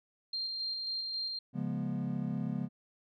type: tone with tremolo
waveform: sine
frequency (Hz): 4186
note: C8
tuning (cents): 0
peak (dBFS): -33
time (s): 0.33-1.39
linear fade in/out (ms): 5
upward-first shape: square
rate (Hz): 3.7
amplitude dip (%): 25
type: chord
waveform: triangle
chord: C# dominant seventh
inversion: none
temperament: equal with one note detuned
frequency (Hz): 138.59 / 174.61 / 207.7 / 242.6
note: C#3 / E#3 / G#3 / B3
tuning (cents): 0 / 0 / 0 / -31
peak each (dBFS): -36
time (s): 1.53-2.69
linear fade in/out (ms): 50
effects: none